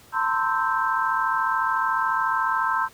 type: tone cluster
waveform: sine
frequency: 903 / 1017 / 1057 / 1311 / 1567 Hz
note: A5 / C6 / C6 / E6 / G6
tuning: +45 / -50 / +17 / -10 / -1 cents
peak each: -27 dBFS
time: 0.12-2.89 s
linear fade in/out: 50 ms
effects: pink hiss -51 dBFS RMS until 2.93 s + high-pass 60 Hz 12 dB/octave